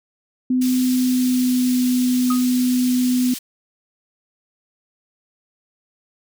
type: tone with pitch glide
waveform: sine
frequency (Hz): 254.1 to 250.5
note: B3 to B3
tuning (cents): +49 to +25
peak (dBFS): -15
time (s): 0.5-3.34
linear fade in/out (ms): 5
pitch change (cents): -24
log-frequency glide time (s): 0.77-1.8
type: high-pass noise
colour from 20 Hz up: pink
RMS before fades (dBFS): -31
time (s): 0.61-3.39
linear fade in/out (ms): 10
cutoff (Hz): 4000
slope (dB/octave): 12
type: tone with exponential decay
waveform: sine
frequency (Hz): 1250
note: D#6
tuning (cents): +8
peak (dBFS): -19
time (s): 2.3-2.47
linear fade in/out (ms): 5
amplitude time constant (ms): 35
effects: none